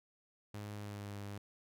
sawtooth tone with pitch glide, 103.83 to 101.11 Hz, G#2 to G#2, 0 to -46 cents, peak -39 dBFS, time 0.54-1.38 s, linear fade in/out 5 ms, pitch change -46 cents, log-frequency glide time 0.73-1.16 s, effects none

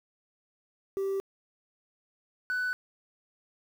sine tone pair in turn, 390 / 1493.9 Hz, G4 / F#6, -9 / +16 cents, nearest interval octave + major seventh, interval 2325 cents, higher second, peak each -25 dBFS, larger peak neither, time 0.97-1.2 / 2.5-2.73 s, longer neither, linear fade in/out 0 ms, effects tanh soft clip ceiling -27 dBFS + 9-bit

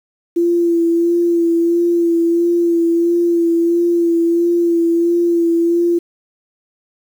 sine tone with vibrato, 340 Hz, F4, 46 cents flat, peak -11 dBFS, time 0.36-5.99 s, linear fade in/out 10 ms, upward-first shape sine, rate 1.5 Hz, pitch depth 24 cents each way, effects 7-bit

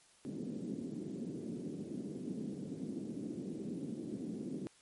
pink band-pass noise, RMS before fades -42 dBFS, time 0.25-4.67 s, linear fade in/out 0 ms, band 190 to 330 Hz, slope 24 dB/octave, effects white hiss -65 dBFS RMS until 4.81 s + MP3 48 kbps

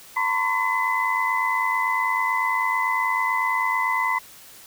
sine tone cluster, 911 / 1018 / 1107 / 2019 Hz, A#5 / C6 / C#6 / B6, -40 / -48 / -3 / +38 cents, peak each -27 / -24 / -30 / -24 dBFS, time 0.16-4.19 s, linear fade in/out 10 ms, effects white hiss -46 dBFS RMS until 4.66 s

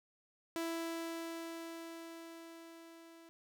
sawtooth tone with level ramp, 331.3 Hz, E4, 9 cents sharp, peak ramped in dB -32 to -52 dBFS, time 0.56-3.29 s, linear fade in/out 0 ms, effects none

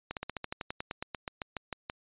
slowing click train, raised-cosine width 0.3 ms, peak -19 dBFS, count 18, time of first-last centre 0.11-1.899 s, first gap 58 ms, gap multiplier 1.07, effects resampled to 8000 Hz

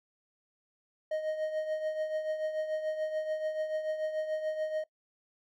triangle tone with tremolo, 622.3 Hz, D#5, in tune, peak -26 dBFS, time 1.11-4.84 s, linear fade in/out 5 ms, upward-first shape triangle, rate 6.9 Hz, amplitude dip 65%, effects noise-tail reverb RT60 0.1 s tail -19 dB re dry

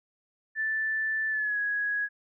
sine tone with pitch glide, 1760 to 1666 Hz, A6 to G#6, 0 to +5 cents, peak -26 dBFS, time 0.55-2.09 s, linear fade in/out 50 ms, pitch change -95 cents, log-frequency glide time 1.29-1.58 s, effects none

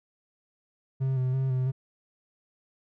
triangle tone with vibrato, 130.6 Hz, C3, 3 cents flat, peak -22 dBFS, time 1-1.72 s, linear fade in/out 20 ms, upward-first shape square, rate 3 Hz, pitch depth 29 cents each way, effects none

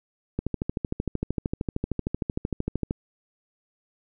click train, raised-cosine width 3 ms, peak -13 dBFS, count 34, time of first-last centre 0.39-2.909 s, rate 13.1 Hz, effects none

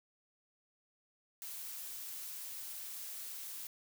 blue noise, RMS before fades -45 dBFS, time 1.42-3.67 s, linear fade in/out 0 ms, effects none

